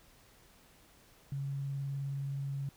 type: tone with vibrato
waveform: sine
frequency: 138.59 Hz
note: C#3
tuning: in tune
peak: -34 dBFS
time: 1.32-2.69 s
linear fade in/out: 2 ms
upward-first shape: sine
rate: 19 Hz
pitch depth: 14 cents each way
effects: pink hiss -62 dBFS RMS until 2.76 s